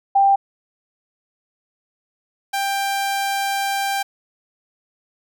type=tone pair in turn; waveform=sine / sawtooth; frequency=790 / 790 Hz; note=G5 / G5; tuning=+13 / +13 cents; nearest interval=unison; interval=0 cents; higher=neither; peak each=-11 / -16 dBFS; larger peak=first; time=0.15-0.36 / 2.53-4.03 s; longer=second; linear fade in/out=10 ms; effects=none